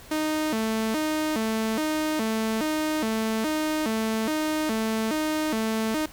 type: tone with vibrato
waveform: sawtooth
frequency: 261.6 Hz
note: C4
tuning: in tune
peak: -20 dBFS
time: 0.11-6.06 s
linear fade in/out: 5 ms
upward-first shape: square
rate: 1.2 Hz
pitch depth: 290 cents each way
effects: pink hiss -47 dBFS RMS until 6.12 s